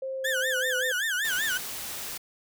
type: tone with pitch glide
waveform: sine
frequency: 530 to 510.2 Hz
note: C5 to C5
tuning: +22 to -44 cents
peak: -30 dBFS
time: 0.02-0.92 s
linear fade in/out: 5 ms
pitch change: -66 cents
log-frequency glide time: 0.16-0.72 s
type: tone with vibrato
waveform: 35% pulse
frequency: 1625 Hz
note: G#6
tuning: 38 cents flat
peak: -24 dBFS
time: 0.24-1.58 s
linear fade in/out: 10 ms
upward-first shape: sine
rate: 5.2 Hz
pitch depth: 200 cents each way
type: noise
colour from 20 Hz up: white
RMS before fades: -36 dBFS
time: 1.24-2.18 s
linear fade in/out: 10 ms
effects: none